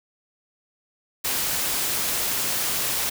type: noise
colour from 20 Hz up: white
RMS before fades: -25 dBFS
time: 1.24-3.1 s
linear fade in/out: 10 ms
effects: none